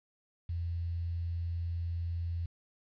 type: tone with quantisation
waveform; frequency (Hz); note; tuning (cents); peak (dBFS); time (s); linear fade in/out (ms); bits
sine; 85.1; F2; -44; -32; 0.49-2.46; 5; 10
effects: resampled to 11025 Hz